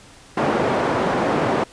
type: band-pass noise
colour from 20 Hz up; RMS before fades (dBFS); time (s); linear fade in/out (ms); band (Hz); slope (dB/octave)
white; -20; 0.37-1.64; 5; 150 to 790; 12
effects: pink hiss -46 dBFS RMS until 1.72 s + resampled to 22050 Hz